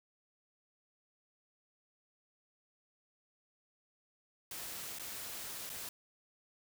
white noise with dropouts, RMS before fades -44 dBFS, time 4.51-5.89 s, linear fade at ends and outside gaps 2 ms, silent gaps 4.987-4.995 / 5.694-5.699 s, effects none

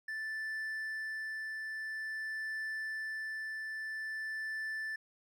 triangle tone with tremolo, 1760 Hz, A6, in tune, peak -34 dBFS, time 0.08-4.96 s, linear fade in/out 5 ms, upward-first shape triangle, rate 0.49 Hz, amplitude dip 25%, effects none

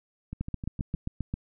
two click trains, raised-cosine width 5 ms, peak -23 / -18 dBFS, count 5 / 8, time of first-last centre 0.33-0.947 / 0.41-1.34 s, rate 6.48 / 7.53 Hz, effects none

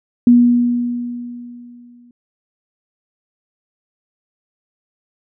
sine tone with exponential decay, 241.5 Hz, B3, 39 cents flat, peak -4 dBFS, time 0.27-2.11 s, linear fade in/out 2 ms, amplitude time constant 400 ms, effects none

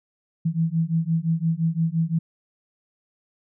sine beating tone pair, 161.1 / 166.9 Hz, E3 / E3, -39 / +22 cents, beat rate 5.8 Hz, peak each -23 dBFS, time 0.45-2.19 s, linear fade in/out 10 ms, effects none

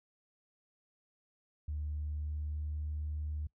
sine tone with pitch glide, 75 to 75.61 Hz, D2 to D#2, +37 to -49 cents, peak -34 dBFS, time 1.68-3.47 s, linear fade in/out 5 ms, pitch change +14 cents, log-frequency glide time 1.95-2.88 s, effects noise-tail reverb RT60 0.1 s tail -23 dB re dry + tanh soft clip ceiling -30 dBFS

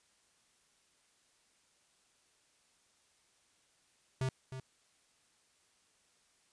square tone with echo, 130.81 Hz, C3, in tune, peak -32 dBFS, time 4.21-4.29 s, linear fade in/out 2 ms, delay 310 ms, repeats 1, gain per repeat -10 dB, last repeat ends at 4.6 s, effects white hiss -71 dBFS RMS until 6.52 s + resampled to 22050 Hz

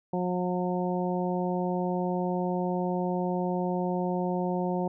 harmonic tone, 180 Hz, F#3, 47 cents flat, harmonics 1 / 2 / 3 / 4 / 5, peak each -29 / -32 / -34 / -35 / -36 dBFS, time 0.13-4.88 s, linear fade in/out 5 ms, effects none

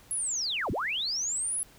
sine linear two-way sweep, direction down then up, 10970 to 37.68 to 10970 Hz, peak -28 dBFS, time 0.11-1.63 s, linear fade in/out 0 ms, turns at 0.71 s, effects pink hiss -56 dBFS RMS until 1.78 s

